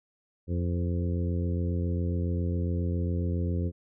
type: harmonic tone with a mistuned harmonic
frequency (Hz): 87.31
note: F2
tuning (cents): 0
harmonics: 1 / 2 / 3 / 4 / 5 / 6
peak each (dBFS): -27 / -33 / -37 / -39 / -41 / -43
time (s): 0.47-3.72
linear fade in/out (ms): 50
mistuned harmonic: 6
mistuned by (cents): -15
effects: none